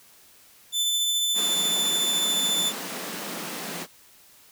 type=tone with tremolo; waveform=sawtooth; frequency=3520 Hz; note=A7; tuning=in tune; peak=-18 dBFS; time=0.72-2.73 s; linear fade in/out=50 ms; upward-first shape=triangle; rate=14 Hz; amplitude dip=25%
type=high-pass noise; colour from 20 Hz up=pink; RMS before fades=-34 dBFS; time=1.34-3.87 s; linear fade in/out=50 ms; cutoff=160 Hz; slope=96 dB/octave
effects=white hiss -54 dBFS RMS until 4.51 s